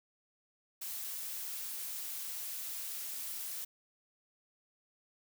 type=noise; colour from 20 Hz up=blue; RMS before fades=-41 dBFS; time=0.81-3.65 s; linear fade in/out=10 ms; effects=none